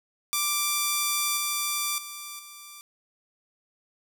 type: tone with level steps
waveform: 5% pulse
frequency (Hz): 1176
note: D6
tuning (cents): +2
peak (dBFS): -12 / -14 / -25 / -31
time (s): 0.33-2.81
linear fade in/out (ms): 0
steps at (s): 1.37 / 1.98 / 2.39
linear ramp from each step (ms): 2
effects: none